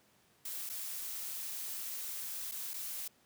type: noise with dropouts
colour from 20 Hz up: blue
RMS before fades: -41 dBFS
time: 0.45-3.08 s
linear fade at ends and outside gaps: 5 ms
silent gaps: 0.693-0.697 / 2.514-2.519 / 2.736-2.739 s
effects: pink hiss -68 dBFS RMS until 3.25 s + high-pass 100 Hz 12 dB/octave